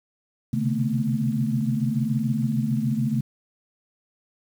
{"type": "tone cluster", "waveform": "sine", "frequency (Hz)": [128.9, 135.7, 150.3, 220.3, 241.1], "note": ["C3", "C#3", "D3", "A3", "B3"], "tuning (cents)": [-26, -36, 40, 2, -41], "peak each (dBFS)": [-30, -27, -30, -24, -31], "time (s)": [0.53, 3.21], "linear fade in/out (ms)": 5, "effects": ["8-bit"]}